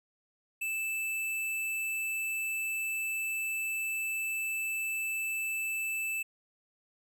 square tone, 2637 Hz, E7, in tune, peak -32 dBFS, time 0.61-6.23 s, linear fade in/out 10 ms, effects none

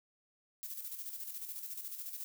violet noise with tremolo, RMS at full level -42 dBFS, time 0.63-2.24 s, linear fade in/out 0 ms, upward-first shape square, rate 14 Hz, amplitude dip 50%, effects none

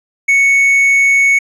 triangle tone with hard clipping, 2217 Hz, C#7, in tune, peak -8 dBFS, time 0.28-1.39 s, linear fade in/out 10 ms, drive 6 dB, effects resampled to 32000 Hz

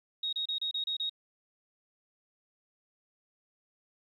sine tone bursts, 3761 Hz, A#7, 15 cents sharp, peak -30 dBFS, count 7, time 0.23-1.096 s, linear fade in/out 5 ms, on 98 ms, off 30 ms, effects 11-bit

